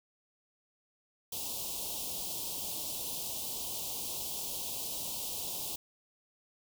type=band-stop noise; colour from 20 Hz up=white; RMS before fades=-38 dBFS; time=1.32-5.76 s; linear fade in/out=5 ms; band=1000 to 2800 Hz; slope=48 dB/octave; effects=none